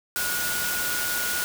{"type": "tone in noise", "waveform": "sine", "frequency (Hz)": 1448, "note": "F#6", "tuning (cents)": -38, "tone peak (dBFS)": -29, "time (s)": [0.16, 1.44], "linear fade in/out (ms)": 0, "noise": "white", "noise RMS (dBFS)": -28, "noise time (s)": [0.16, 1.44], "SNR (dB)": -4, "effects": []}